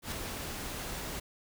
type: noise with ADSR envelope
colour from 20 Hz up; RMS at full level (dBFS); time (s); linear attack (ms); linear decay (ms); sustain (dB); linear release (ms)
pink; -35; 0.02-1.2; 100; 4; -4; 9
effects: none